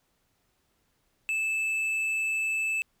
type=tone with tanh clipping; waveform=triangle; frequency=2626 Hz; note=E7; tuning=7 cents flat; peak=-27 dBFS; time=1.29-2.82 s; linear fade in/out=0 ms; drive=10 dB; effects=pink hiss -72 dBFS RMS until 3 s